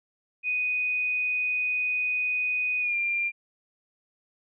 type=tone with pitch glide; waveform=sine; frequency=2489 to 2388 Hz; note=D#7 to D7; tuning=0 to +28 cents; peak=-24 dBFS; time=0.43-3.32 s; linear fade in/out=50 ms; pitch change=-72 cents; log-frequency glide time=2.8-2.96 s; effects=none